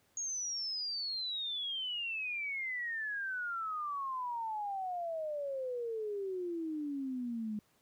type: exponential sweep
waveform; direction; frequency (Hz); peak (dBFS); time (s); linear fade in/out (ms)
sine; down; 6645 to 207.7; -35; 0.17-7.59; 2
effects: pink hiss -71 dBFS RMS until 7.81 s + high-pass 80 Hz 12 dB/octave